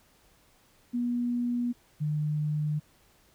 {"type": "tone pair in turn", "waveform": "sine", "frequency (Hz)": [241.8, 150.79], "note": ["B3", "D3"], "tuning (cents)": [-36, 46], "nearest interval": "minor sixth", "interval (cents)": 818, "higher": "first", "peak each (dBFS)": -26, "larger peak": "neither", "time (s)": [[0.93, 1.73], [2, 2.8]], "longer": "neither", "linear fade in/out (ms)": 20, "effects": ["pink hiss -63 dBFS RMS until 3.34 s"]}